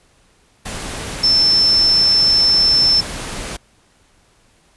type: tone in noise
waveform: sine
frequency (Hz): 5310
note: E8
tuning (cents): +12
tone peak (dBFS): -10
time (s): 1.23-3.01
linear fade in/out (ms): 10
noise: pink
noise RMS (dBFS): -27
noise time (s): 0.65-3.57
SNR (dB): +14
effects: pink hiss -55 dBFS RMS until 4.76 s + resampled to 24000 Hz